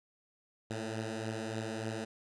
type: beating tone pair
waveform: 10% pulse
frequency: 110 / 113.4 Hz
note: A2 / A#2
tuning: 0 / -47 cents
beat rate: 3.4 Hz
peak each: -29 / -34 dBFS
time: 0.7-2.05 s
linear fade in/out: 10 ms
effects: resampled to 22050 Hz